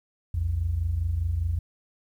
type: tone pair together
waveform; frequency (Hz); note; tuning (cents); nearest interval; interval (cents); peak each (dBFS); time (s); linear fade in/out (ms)
sine; 60.3 / 85.28; B1 / F2; -41 / -41; tritone; 600; -29 / -24; 0.34-1.59; 5
effects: tanh soft clip ceiling -16 dBFS + 10-bit